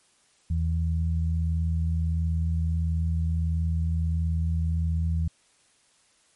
sine tone pair together, 81.5 / 163 Hz, E2 / E3, -19 / -19 cents, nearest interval octave, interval 1200 cents, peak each -23 / -30 dBFS, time 0.5-5.28 s, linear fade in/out 5 ms, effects white hiss -63 dBFS RMS until 6.35 s + MP3 48 kbps

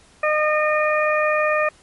harmonic tone, 610 Hz, D#5, 34 cents flat, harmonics 1 / 2 / 3 / 4, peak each -19 / -22 / -24 / -25 dBFS, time 0.23-1.69 s, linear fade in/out 5 ms, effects pink hiss -52 dBFS RMS until 1.82 s + MP3 48 kbps

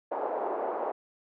white band-pass noise, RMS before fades -32 dBFS, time 0.11-0.92 s, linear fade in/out 10 ms, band 390 to 840 Hz, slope 24 dB/octave, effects none

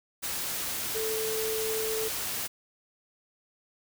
sine tone in noise, 440.1 Hz, A4, in tune, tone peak -30 dBFS, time 0.94-2.09 s, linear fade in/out 20 ms, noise white, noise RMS -33 dBFS, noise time 0.22-2.48 s, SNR 0 dB, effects none

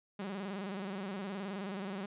sawtooth tone with vibrato, 195.3 Hz, G3, 6 cents flat, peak -34 dBFS, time 0.19-2.06 s, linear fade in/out 5 ms, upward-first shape square, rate 19 Hz, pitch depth 78 cents each way, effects resampled to 8000 Hz + 12-bit

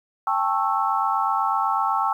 sine chord, A dominant seventh, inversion third, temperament just, 792 / 880 / 1100 / 1320 Hz, G5 / A5 / C#6 / E6, +18 / 0 / -14 / +2 cents, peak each -25 dBFS, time 0.27-2.13 s, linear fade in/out 2 ms, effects 9-bit

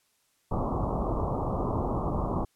pink low-pass noise, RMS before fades -29 dBFS, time 0.51-2.45 s, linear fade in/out 5 ms, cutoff 1200 Hz, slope 96 dB/octave, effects white hiss -70 dBFS RMS until 2.55 s + low-pass 12000 Hz 12 dB/octave

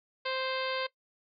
harmonic tone, 523 Hz, C5, 1 cent flat, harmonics 1 / 2 / 3 / 4 / 5 / 6 / 7 / 8 / 9, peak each -34 / -37 / -39 / -40 / -41 / -42 / -42 / -43 / -44 dBFS, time 0.25-0.87 s, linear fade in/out 10 ms, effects noise-tail reverb RT60 0.1 s tail -18 dB re dry + MP3 48 kbps

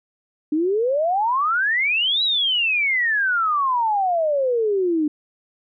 sine exponential two-way sweep, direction up then down, 293.7 to 3962 to 293.7 Hz, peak -17 dBFS, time 0.52-5.08 s, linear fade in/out 5 ms, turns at 2.23 s, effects none

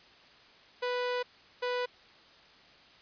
sawtooth tone pair in turn, 493.9 / 493.9 Hz, B4 / B4, 0 / 0 cents, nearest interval unison, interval 0 cents, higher neither, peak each -26 dBFS, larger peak neither, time 0.82-1.23 / 1.62-1.86 s, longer first, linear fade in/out 10 ms, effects white hiss -57 dBFS RMS until 3.01 s + resampled to 11025 Hz

